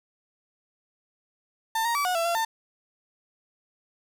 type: tone with pitch steps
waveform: 35% pulse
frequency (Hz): 896 / 935 / 1150 / 729 / 670 / 684 / 898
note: A5 / A#5 / D6 / F#5 / E5 / F5 / A5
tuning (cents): +31 / +5 / -37 / -26 / +28 / -36 / +35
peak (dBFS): -22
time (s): 1.75-2.45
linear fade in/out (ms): 5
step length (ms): 100
effects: 8-bit